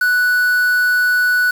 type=tone with quantisation; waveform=triangle; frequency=1480 Hz; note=F#6; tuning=in tune; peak=-10 dBFS; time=0.01-1.51 s; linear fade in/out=5 ms; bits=5; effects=none

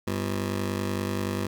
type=ring-modulated tone; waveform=20% pulse; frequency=146.83 Hz; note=D3; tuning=in tune; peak=-19 dBFS; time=0.07-1.47 s; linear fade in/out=5 ms; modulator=48.2 Hz; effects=none

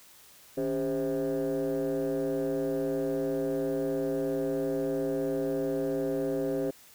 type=tone with frequency modulation; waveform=sine; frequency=401.8 Hz; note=G4; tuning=43 cents sharp; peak=-25 dBFS; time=0.57-6.71 s; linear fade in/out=10 ms; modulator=123 Hz; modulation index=1.4; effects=tanh soft clip ceiling -25 dBFS + white hiss -55 dBFS RMS until 6.94 s

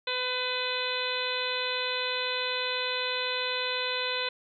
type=harmonic tone; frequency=503 Hz; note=B4; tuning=32 cents sharp; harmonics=1 / 2 / 3 / 4 / 5 / 6 / 7 / 8; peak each=-35 / -37 / -37 / -39 / -35 / -40 / -35 / -35 dBFS; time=0.07-4.29 s; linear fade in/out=5 ms; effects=none

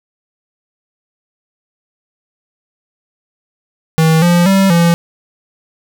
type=tone with pitch steps; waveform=square; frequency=160.4 / 173.9 / 193.9 / 170.1 Hz; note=E3 / F3 / G3 / F3; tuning=-47 / -7 / -19 / -45 cents; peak=-8 dBFS; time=3.98-4.94 s; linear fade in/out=0 ms; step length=240 ms; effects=7-bit

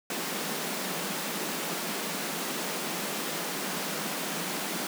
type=high-pass noise; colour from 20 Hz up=pink; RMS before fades=-33 dBFS; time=0.1-4.87 s; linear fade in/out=2 ms; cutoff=160 Hz; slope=96 dB/octave; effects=none

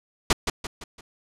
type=noise with echo; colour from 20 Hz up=pink; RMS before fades=-17 dBFS; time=0.3-0.33 s; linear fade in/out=5 ms; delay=170 ms; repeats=4; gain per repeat=-7 dB; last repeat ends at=1.01 s; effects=low-pass 8000 Hz 12 dB/octave

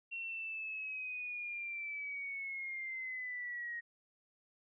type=linear sweep; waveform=sine; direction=down; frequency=2735 to 1874 Hz; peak=-39 dBFS; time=0.11-3.81 s; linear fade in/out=20 ms; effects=none

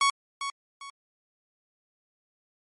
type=tone with echo; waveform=sawtooth; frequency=1113 Hz; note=C#6; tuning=7 cents sharp; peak=-16 dBFS; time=0.01-0.1 s; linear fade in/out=2 ms; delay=400 ms; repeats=2; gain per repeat=-10 dB; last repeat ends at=0.9 s; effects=MP3 48 kbps

